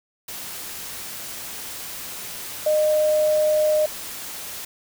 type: tone in noise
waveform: sine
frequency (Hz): 612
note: D#5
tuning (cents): -29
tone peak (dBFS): -16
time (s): 2.66-3.86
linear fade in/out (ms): 5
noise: white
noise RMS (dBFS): -34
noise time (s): 0.28-4.65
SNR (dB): +15
effects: none